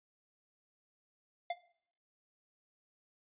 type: tone with exponential decay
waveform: square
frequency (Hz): 698.5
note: F5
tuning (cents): 0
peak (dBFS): -31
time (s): 1.5-1.58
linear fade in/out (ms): 5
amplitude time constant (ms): 17
effects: noise-tail reverb RT60 0.6 s tail -17 dB re dry + resampled to 8000 Hz